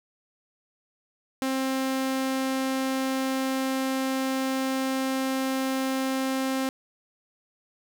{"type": "tone", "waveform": "sawtooth", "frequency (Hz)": 264.7, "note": "C4", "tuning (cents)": 20, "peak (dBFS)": -21, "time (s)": [1.42, 6.69], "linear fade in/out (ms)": 0, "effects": []}